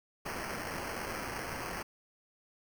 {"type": "noise with sample-and-hold", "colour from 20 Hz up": "violet", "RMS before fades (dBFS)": -39, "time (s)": [0.25, 1.83], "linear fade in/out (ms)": 10, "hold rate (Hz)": 3675, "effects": []}